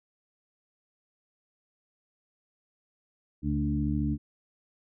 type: harmonic tone with a mistuned harmonic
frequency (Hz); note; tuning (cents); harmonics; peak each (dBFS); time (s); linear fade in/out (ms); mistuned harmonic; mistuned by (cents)
73.4; D2; 0; 1 / 2 / 3 / 4; -31 / -31 / -31 / -31; 3.42-4.18; 50; 2; -23
effects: none